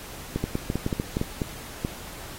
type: clicks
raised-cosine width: 3 ms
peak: -12 dBFS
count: 12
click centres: 0.36 / 0.44 / 0.554 / 0.701 / 0.756 / 0.864 / 0.928 / 0.999 / 1.169 / 1.214 / 1.418 / 1.849 s
effects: pink hiss -41 dBFS RMS until 2.38 s + AAC 48 kbps